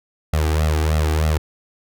sawtooth tone with flanger, 77.6 Hz, D#2, 4 cents flat, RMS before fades -18 dBFS, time 0.33-1.38 s, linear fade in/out 5 ms, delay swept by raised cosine 1.5 to 2.6 ms, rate 3.2 Hz, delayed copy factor +1, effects none

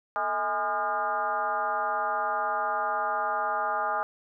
sine tone with frequency modulation, 1024 Hz, C6, 38 cents flat, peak -25 dBFS, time 0.16-4.03 s, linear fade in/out 0 ms, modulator 194 Hz, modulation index 2, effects none

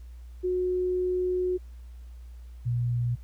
sine tone pair in turn, 364.5 / 120.48 Hz, F#4 / B2, -26 / -42 cents, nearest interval octave + perfect fifth, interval 1916 cents, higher first, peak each -24 dBFS, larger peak neither, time 0.43-1.58 / 2.65-3.16 s, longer first, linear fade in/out 20 ms, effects added 60 Hz sine -41 dBFS peak until 3.23 s + pink hiss -65 dBFS RMS until 3.23 s

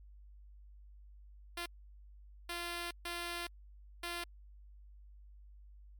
5% pulse tone bursts at uneven times, 345.6 Hz, F4, 18 cents flat, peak -27 dBFS, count 4, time 1.57-1.66 / 2.49-2.91 / 3.05-3.47 / 4.03-4.24 s, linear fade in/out 5 ms, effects added 50 Hz sine -53 dBFS peak until 5.99 s + MP3 96 kbps

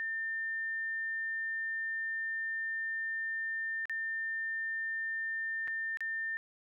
sine tone with dropouts, 1800 Hz, A6, 39 cents sharp, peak -33 dBFS, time 0-6.37 s, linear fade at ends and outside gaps 0 ms, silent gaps 3.855-3.896 / 5.675-5.68 / 5.972-6.006 s, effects none

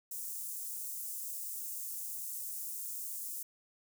white high-pass noise, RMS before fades -41 dBFS, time 0.11-3.43 s, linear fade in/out 5 ms, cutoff 7200 Hz, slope 24 dB/octave, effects none

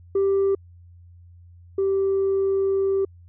sine tone pair in turn, 392 / 389.3 Hz, G4 / G4, 0 / -12 cents, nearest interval unison, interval 12 cents, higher first, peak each -15 / -17 dBFS, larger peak first, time 0.15-0.55 / 1.78-3.05 s, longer second, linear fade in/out 5 ms, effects tanh soft clip ceiling -16 dBFS + added 87 Hz sine -45 dBFS peak until 3.28 s

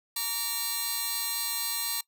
5% pulse tone cluster, 924 / 1154 / 4103 Hz, A#5 / D6 / C8, -16 / -31 / -35 cents, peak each -24 / -25 / -24 dBFS, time 0.16-2.01 s, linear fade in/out 5 ms, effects noise-tail reverb RT60 0.1 s tail -21 dB re dry

